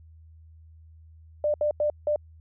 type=tone bursts at uneven times; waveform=sine; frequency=596 Hz; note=D5; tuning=25 cents sharp; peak=-21 dBFS; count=4; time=1.44-1.54 / 1.61-1.71 / 1.8-1.9 / 2.07-2.16 s; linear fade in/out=2 ms; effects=added 80 Hz sine -48 dBFS peak until 2.4 s